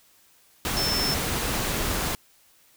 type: tone in noise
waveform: sine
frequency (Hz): 5320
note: E8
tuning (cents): +15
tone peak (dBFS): -25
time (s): 0.77-1.14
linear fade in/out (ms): 0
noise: pink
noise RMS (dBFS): -27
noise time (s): 0.65-2.15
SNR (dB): -1
effects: white hiss -59 dBFS RMS until 2.76 s